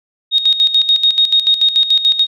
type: tone with tremolo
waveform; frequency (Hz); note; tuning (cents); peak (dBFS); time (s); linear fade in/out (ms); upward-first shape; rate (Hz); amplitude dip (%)
sine; 3729; A#7; 0; -7; 0.31-2.27; 50; square; 6.9; 70
effects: none